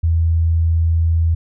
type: tone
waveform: sine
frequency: 82.41 Hz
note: E2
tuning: in tune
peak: -12 dBFS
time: 0.03-1.35 s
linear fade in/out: 10 ms
effects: none